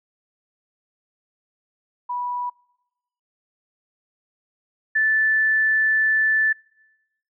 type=tone pair in turn; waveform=sine; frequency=980 / 1754.2 Hz; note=B5 / A6; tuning=-14 / -6 cents; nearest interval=minor seventh; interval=1008 cents; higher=second; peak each=-24 / -16 dBFS; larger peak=second; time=2.09-2.5 / 4.95-6.53 s; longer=second; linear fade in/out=10 ms; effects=noise-tail reverb RT60 1.0 s tail -25 dB re dry